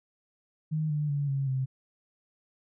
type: tone with pitch steps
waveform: sine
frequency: 155.56 / 149.22 / 143.14 / 137.31 / 131.72 Hz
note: D#3 / D3 / D3 / C#3 / C3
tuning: 0 / +28 / -44 / -16 / +12 cents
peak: -26 dBFS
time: 0.71-1.66 s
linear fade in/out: 20 ms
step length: 190 ms
effects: none